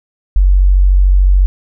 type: tone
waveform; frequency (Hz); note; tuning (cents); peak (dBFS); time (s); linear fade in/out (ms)
sine; 46.87; F#1; +23; -5; 0.36-1.46; 0
effects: none